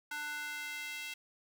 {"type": "tone with high-pass filter sweep", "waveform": "square", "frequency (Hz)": 296.7, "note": "D4", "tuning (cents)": 18, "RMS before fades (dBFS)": -41, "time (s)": [0.11, 1.14], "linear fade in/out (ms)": 5, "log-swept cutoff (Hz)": [1300, 2500], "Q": 2.5, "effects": []}